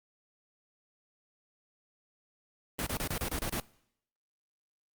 pink noise bursts, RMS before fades -33 dBFS, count 8, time 2.79-3.599 s, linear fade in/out 0 ms, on 74 ms, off 31 ms, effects noise-tail reverb RT60 0.7 s tail -22 dB re dry + Opus 32 kbps

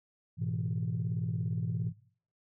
sine chord, E major, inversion first, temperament equal with one note detuned, 106.13 / 123.47 / 164.81 Hz, G#2 / B2 / E3, +38 / 0 / 0 cents, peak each -34 dBFS, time 0.37-1.93 s, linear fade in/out 50 ms, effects noise-tail reverb RT60 0.5 s tail -18 dB re dry + tanh soft clip ceiling -24 dBFS

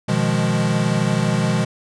square chord, F half-diminished seventh, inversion second, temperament equal, 123.47 / 155.56 / 174.61 / 207.7 Hz, Cb3 / Eb3 / F3 / Ab3, 0 / 0 / 0 / 0 cents, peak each -23 dBFS, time 0.08-1.65 s, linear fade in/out 10 ms, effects resampled to 22050 Hz

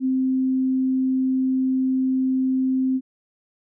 sine tone, 260.9 Hz, C4, 5 cents flat, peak -18 dBFS, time 0-3.01 s, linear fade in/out 50 ms, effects none

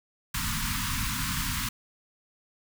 pink band-stop noise, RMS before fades -30 dBFS, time 0.34-1.69 s, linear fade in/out 5 ms, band 270 to 940 Hz, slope 96 dB/octave, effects none

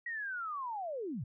sine linear sweep, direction down, 1925 to 98 Hz, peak -36 dBFS, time 0.06-1.24 s, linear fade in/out 5 ms, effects none

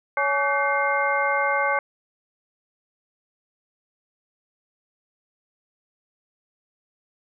sine tone cluster, 560 / 845 / 1140 / 1528 / 2114 Hz, C#5 / G#5 / C#6 / G6 / C7, +18 / +30 / +48 / -45 / +17 cents, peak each -26 dBFS, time 0.17-1.79 s, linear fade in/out 2 ms, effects none

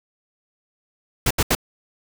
pink noise bursts, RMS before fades -18 dBFS, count 3, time 1.26-1.551 s, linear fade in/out 5 ms, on 47 ms, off 75 ms, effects none

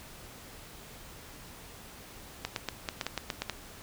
clicks, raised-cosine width 0.2 ms, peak -14 dBFS, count 10, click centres 2.45 / 2.562 / 2.687 / 2.888 / 3.012 / 3.066 / 3.177 / 3.302 / 3.42 / 3.497 s, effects pink hiss -49 dBFS RMS until 3.82 s

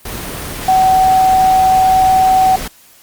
sine tone in noise, 754 Hz, F#5, 32 cents sharp, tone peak -7 dBFS, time 0.68-2.56 s, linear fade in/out 5 ms, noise pink, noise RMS -24 dBFS, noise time 0.05-2.68 s, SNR +14 dB, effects white hiss -45 dBFS RMS until 3.02 s + Opus 32 kbps

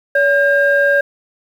sine tone pair together, 567.8 / 1606 Hz, C#5 / G6, +41 / +41 cents, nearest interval octave + tritone, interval 1800 cents, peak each -12 dBFS, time 0.15-1.01 s, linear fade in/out 5 ms, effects tanh soft clip ceiling -3 dBFS + 7-bit

